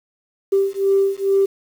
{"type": "beating tone pair", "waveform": "sine", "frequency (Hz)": [391, 393.3], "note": ["G4", "G4"], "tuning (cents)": [-4, 6], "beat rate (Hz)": 2.3, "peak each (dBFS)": -17, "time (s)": [0.52, 1.46], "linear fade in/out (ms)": 10, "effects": ["tanh soft clip ceiling -7 dBFS", "7-bit"]}